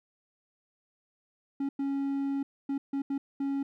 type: tone bursts at uneven times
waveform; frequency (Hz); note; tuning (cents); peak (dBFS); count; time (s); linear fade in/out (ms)
triangle; 276.6; C#4; -4; -26; 6; 1.6-1.69 / 1.79-2.43 / 2.69-2.78 / 2.93-3.02 / 3.1-3.18 / 3.4-3.63; 5
effects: none